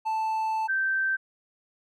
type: tone pair in turn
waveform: triangle / sine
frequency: 880 / 1557.6 Hz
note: A5 / G6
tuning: 0 / -12 cents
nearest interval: minor seventh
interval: 988 cents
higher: second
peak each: -23 dBFS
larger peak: neither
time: 0.05-0.68 / 0.68-1.17 s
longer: first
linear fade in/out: 20 ms
effects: none